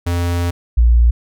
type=tone pair in turn; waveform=square / sine; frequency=86.8 / 58.66 Hz; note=F2 / A#1; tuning=-10 / +12 cents; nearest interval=perfect fifth; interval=678 cents; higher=first; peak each=-16 / -7 dBFS; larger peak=second; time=0.06-0.51 / 0.77-1.11 s; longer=first; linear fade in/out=10 ms; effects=none